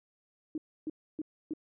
sine tone bursts, 311.1 Hz, D#4, in tune, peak -32 dBFS, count 4, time 0.55-1.536 s, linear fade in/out 2 ms, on 29 ms, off 290 ms, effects none

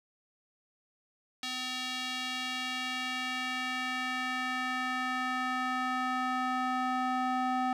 square tone with band-pass filter sweep, 254.9 Hz, C4, 45 cents flat, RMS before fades -33 dBFS, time 1.43-7.73 s, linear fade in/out 2 ms, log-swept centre 3700 to 910 Hz, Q 1.4, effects none

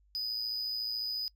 triangle tone with amplitude modulation, 4978 Hz, D#8, in tune, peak -29 dBFS, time 0.15-1.28 s, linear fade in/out 0 ms, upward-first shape sine, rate 114 Hz, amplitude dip 45%, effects noise-tail reverb RT60 0.1 s tail -25 dB re dry + added 50 Hz sine -63 dBFS peak until 1.35 s

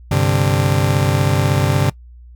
40% pulse chord, G suspended fourth, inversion none, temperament just, 98 / 130.67 / 147 Hz, G2 / C3 / D3, 0 / -2 / +2 cents, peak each -17 dBFS, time 0.11-1.9 s, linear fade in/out 5 ms, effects noise-tail reverb RT60 0.1 s tail -21 dB re dry + added 60 Hz sine -37 dBFS peak until 2.35 s

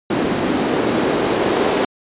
white noise with band-pass filter sweep, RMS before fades -18 dBFS, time 0.1-1.85 s, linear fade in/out 5 ms, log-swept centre 260 to 400 Hz, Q 1.6, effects resampled to 8000 Hz

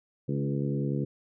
harmonic tone with a mistuned harmonic, 70.3 Hz, C#2, 25 cents sharp, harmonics 2 / 3 / 4 / 5 / 6 / 7, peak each -29 / -33 / -35 / -37 / -39 / -40 dBFS, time 0.28-1.05 s, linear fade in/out 10 ms, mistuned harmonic 5, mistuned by -15 cents, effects none

